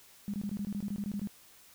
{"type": "tone bursts", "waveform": "sine", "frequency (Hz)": 203, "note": "G#3", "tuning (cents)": -39, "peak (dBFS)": -32, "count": 13, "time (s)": [0.28, 1.273], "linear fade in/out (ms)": 0, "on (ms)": 57, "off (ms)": 21, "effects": ["white hiss -58 dBFS RMS until 1.74 s"]}